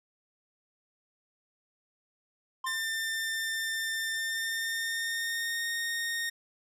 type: tone with exponential decay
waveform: triangle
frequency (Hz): 1046.5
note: C6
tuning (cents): 0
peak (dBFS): -28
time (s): 2.64-2.85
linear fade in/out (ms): 5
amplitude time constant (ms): 45
type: tone with pitch glide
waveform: sawtooth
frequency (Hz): 1795 to 1848.7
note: A6 to A#6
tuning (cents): +34 to -15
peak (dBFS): -27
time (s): 2.66-6.3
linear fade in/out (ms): 10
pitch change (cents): +51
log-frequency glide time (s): 4.1-5.68
effects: resampled to 32000 Hz